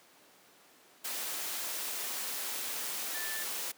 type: tone in noise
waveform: sine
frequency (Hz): 1760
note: A6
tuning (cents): 0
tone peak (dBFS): -40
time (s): 3.14-3.44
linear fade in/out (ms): 10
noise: white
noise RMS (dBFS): -37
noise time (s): 1.04-3.72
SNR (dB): -6
effects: pink hiss -60 dBFS RMS until 3.77 s + high-pass 300 Hz 12 dB/octave